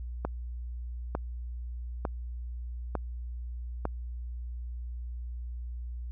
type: click train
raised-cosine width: 1 ms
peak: -16 dBFS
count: 5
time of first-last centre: 0.25-3.854 s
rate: 1.11 Hz
effects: added 60 Hz sine -35 dBFS peak until 6.11 s